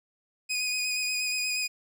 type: tone with vibrato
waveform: 20% pulse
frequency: 2489 Hz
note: D#7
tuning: in tune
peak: -22 dBFS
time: 0.49-1.68 s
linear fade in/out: 20 ms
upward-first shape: square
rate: 8.4 Hz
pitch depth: 16 cents each way
effects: none